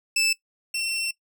20% pulse tone pair in turn, 2637 / 2706 Hz, E7 / E7, 0 / +45 cents, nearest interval unison, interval 45 cents, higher second, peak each -15 / -21 dBFS, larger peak first, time 0.16-0.33 / 0.74-1.11 s, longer second, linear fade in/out 5 ms, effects noise-tail reverb RT60 0.1 s tail -19 dB re dry

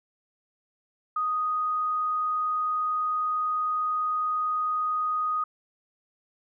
sine tone, 1244.5 Hz, D#6, in tune, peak -24 dBFS, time 1.16-5.44 s, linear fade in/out 5 ms, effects none

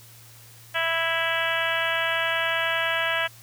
harmonic tone, 329.6 Hz, E4, in tune, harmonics 2 / 3 / 4 / 5 / 6 / 7 / 8 / 9 / 10, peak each -30 / -33 / -32 / -27 / -31 / -33 / -32 / -32 / -35 dBFS, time 0.74-3.28 s, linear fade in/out 20 ms, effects added 115 Hz sine -50 dBFS peak until 3.42 s + white hiss -50 dBFS RMS until 3.42 s

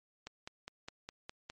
click train, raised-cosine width 0.2 ms, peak -26 dBFS, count 7, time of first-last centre 0.27-1.5 s, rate 4.88 Hz, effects MP3 48 kbps

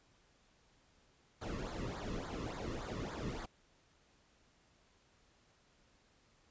brown noise with flanger, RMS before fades -42 dBFS, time 1.41-3.46 s, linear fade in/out 10 ms, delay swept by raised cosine 0.35 to 1.34 ms, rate 3.5 Hz, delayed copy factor -0.8, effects pink hiss -70 dBFS RMS until 6.5 s + resampled to 16000 Hz

